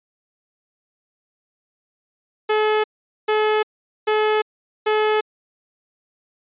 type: tone bursts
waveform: sawtooth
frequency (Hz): 428.7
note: A4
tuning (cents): -45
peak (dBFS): -12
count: 4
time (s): 2.49-5.21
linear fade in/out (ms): 10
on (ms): 350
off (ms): 440
effects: resampled to 8000 Hz